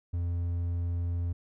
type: tone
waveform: triangle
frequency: 86.4 Hz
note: F2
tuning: 18 cents flat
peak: -26 dBFS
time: 0.13-1.33 s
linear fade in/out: 10 ms
effects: none